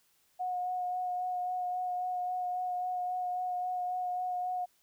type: tone with vibrato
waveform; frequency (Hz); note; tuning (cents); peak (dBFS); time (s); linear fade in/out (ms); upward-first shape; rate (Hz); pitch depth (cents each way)
sine; 726; F#5; -33; -31; 0.39-4.66; 20; sine; 3.7; 15
effects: white hiss -70 dBFS RMS until 4.82 s